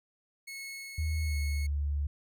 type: tone with tremolo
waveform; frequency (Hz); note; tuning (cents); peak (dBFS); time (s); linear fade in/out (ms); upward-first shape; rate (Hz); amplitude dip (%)
sawtooth; 2188; C#7; -23; -36; 0.47-1.67; 10; sine; 1.4; 30
type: tone with pitch glide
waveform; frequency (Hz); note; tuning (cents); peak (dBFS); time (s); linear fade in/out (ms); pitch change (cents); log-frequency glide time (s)
sine; 77.78 to 72.15; D#2 to D2; 0 to -30; -28; 0.98-2.07; 5; -130; 1.23-1.37
effects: none